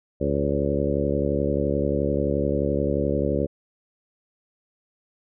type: harmonic tone with a mistuned harmonic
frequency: 71.5 Hz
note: D2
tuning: 46 cents flat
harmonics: 1 / 2 / 3 / 4 / 5 / 6 / 7 / 8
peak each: -29 / -29 / -29 / -29 / -29 / -29 / -29 / -29 dBFS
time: 0.2-3.47 s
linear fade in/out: 20 ms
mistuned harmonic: 8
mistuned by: -20 cents
effects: none